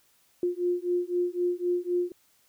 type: beating tone pair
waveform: sine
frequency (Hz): 352.4 / 356.3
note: F4 / F4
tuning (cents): +16 / +35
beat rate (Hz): 3.9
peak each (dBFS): -28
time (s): 0.43-2.12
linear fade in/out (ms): 2
effects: white hiss -65 dBFS RMS until 2.48 s